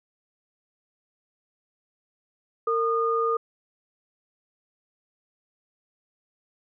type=tone pair together; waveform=sine; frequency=457.1 / 1221.7 Hz; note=A#4 / D#6; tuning=-34 / -32 cents; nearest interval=octave + perfect fourth; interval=1702 cents; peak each=-24 dBFS; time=2.67-3.37 s; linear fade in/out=5 ms; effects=none